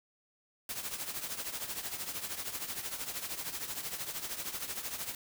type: noise with tremolo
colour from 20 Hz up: white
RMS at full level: -36 dBFS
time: 0.69-5.15 s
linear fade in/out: 2 ms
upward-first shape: triangle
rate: 13 Hz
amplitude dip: 75%
effects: none